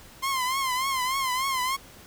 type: tone with vibrato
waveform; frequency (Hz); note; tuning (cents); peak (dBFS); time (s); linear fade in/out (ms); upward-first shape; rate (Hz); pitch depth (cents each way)
sawtooth; 1046.5; C6; 0; -21; 0.22-1.77; 20; triangle; 3.4; 100
effects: pink hiss -49 dBFS RMS until 2.06 s